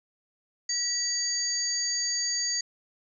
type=tone cluster; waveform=sine; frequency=1926 / 4651 / 6660 Hz; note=B6 / D8 / G#8; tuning=-44 / -18 / +4 cents; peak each=-37 / -29 / -29 dBFS; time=0.69-2.61 s; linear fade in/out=5 ms; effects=none